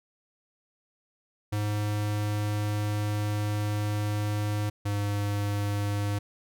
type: tone pair in turn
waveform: square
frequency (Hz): 104.6 / 102.27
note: G#2 / G#2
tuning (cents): +13 / -26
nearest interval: unison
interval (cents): 39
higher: first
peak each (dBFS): -27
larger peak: neither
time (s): 1.52-4.7 / 4.85-6.19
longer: first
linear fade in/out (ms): 10
effects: none